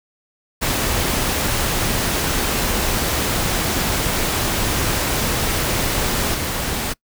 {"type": "noise with level steps", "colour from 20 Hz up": "pink", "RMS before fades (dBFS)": [-20, -23], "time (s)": [0.61, 6.94], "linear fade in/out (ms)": 20, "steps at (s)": 6.34, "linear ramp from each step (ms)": 5, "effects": ["noise-tail reverb RT60 0.1 s tail -25 dB re dry"]}